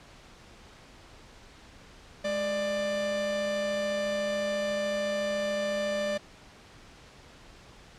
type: tone pair together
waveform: 45% pulse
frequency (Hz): 208.7 / 592.2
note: G#3 / D5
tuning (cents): +9 / +14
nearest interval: octave + tritone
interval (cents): 1805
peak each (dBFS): -37 / -28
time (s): 2.24-6.18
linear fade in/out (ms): 10
effects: pink hiss -52 dBFS RMS until 7.98 s + low-pass 6000 Hz 12 dB/octave